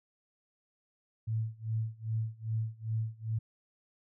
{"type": "tone with tremolo", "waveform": "sine", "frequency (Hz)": 111.2, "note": "A2", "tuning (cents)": 19, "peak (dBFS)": -28, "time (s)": [1.27, 3.39], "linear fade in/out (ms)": 10, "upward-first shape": "sine", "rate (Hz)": 2.5, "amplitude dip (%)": 95, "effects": []}